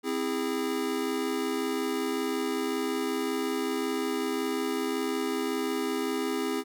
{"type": "chord", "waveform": "square", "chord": "C augmented", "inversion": "none", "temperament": "just", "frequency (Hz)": [261.6, 327, 408.8], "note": ["C4", "E4", "G#4"], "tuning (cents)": [0, -14, -27], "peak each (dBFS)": [-33, -34, -32], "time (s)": [0.03, 6.64], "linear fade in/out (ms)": 50, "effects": []}